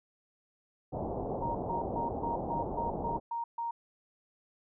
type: low-pass noise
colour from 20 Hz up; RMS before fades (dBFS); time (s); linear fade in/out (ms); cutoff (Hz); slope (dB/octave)
white; -36; 0.92-3.2; 20; 840; 48
type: tone bursts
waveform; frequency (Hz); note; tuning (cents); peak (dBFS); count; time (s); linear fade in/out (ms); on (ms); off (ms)
sine; 932.3; A#5; 0; -32; 9; 1.42-3.71; 5; 130; 140
effects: none